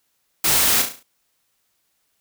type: noise with echo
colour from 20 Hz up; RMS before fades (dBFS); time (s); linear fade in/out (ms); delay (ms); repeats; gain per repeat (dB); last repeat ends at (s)
white; -18; 0.44-0.82; 5; 35; 6; -6; 1.03
effects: white hiss -69 dBFS RMS until 2.2 s